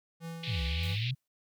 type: tone with tremolo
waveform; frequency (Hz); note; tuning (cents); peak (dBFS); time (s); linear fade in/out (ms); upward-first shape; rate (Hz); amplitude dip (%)
square; 165.7; E3; +9; -38; 0.2-0.97; 50; triangle; 3.1; 45
type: band-pass noise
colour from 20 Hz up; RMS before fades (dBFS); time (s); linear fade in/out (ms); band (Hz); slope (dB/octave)
pink; -39; 0.43-1.11; 5; 2200 to 4300; 48
type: exponential two-way sweep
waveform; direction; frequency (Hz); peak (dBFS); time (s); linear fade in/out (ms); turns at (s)
sine; down then up; 136.5 to 64 to 136.5; -30; 0.47-1.15; 20; 0.63
type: noise with exponential decay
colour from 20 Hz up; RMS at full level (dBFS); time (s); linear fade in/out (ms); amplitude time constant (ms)
white; -49; 0.83-1.28; 2; 96
effects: none